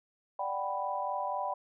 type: chord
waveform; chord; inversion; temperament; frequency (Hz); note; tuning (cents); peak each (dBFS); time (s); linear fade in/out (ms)
sine; G major seventh; second; equal; 587.3 / 740 / 784 / 987.8; D5 / F#5 / G5 / B5; 0 / 0 / 0 / 0; -38 / -39 / -36 / -35; 0.39-1.54; 5
effects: none